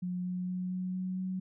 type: tone with pitch steps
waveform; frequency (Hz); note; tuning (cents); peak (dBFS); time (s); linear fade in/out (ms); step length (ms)
sine; 180 / 181.25 / 182.51 / 183.78 / 185.06 / 186.35; F#3 / F#3 / F#3 / F#3 / F#3 / F#3; -47 / -35 / -23 / -11 / +1 / +13; -32; 0.02-1.4; 10; 230
effects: none